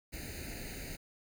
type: noise with comb filter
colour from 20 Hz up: pink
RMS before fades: -43 dBFS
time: 0.12-0.97 s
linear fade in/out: 20 ms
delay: 0.45 ms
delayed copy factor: +1
effects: none